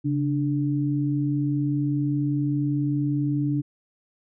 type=tone pair together; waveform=sine; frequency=138.59 / 293.7 Hz; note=C#3 / D4; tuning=0 / 0 cents; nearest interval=octave + minor second; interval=1300 cents; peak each=-24 dBFS; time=0.04-3.62 s; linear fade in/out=20 ms; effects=none